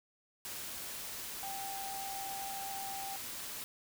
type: tone in noise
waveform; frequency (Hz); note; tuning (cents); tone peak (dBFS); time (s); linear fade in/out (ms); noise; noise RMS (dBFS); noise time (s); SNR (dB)
sine; 784; G5; 0; -41; 1.43-3.16; 0; white; -43; 0.45-3.64; -1
effects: none